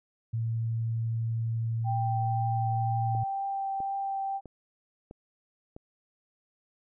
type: tone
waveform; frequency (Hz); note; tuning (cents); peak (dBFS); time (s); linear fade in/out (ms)
sine; 114; A#2; -38; -27; 0.33-3.24; 10
type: tone with vibrato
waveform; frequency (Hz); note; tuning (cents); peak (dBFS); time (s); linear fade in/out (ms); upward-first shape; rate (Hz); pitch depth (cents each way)
sine; 784; G5; 0; -29; 1.84-4.41; 50; triangle; 2; 9
type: click train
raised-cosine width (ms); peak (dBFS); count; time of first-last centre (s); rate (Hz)
2; -30; 5; 3.15-5.764; 1.53
effects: none